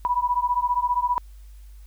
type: beating tone pair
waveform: sine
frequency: 973 / 988 Hz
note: B5 / B5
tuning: -26 / 0 cents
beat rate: 15 Hz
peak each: -23 dBFS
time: 0.05-1.18 s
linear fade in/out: 0 ms
effects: added 50 Hz sine -41 dBFS peak until 1.86 s + white hiss -61 dBFS RMS until 1.86 s